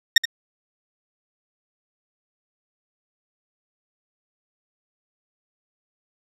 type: tone with echo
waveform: 20% pulse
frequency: 1842 Hz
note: A#6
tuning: 21 cents flat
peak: -3 dBFS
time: 0.16-0.18 s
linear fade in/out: 5 ms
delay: 75 ms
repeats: 1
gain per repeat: -12 dB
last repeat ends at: 0.255 s
effects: low-pass 9000 Hz 12 dB/octave